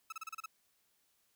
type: tone bursts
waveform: 30% pulse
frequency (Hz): 1300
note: E6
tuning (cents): -24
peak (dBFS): -38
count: 7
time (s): 0.1-0.46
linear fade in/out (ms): 5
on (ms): 24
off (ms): 32
effects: white hiss -75 dBFS RMS until 1.35 s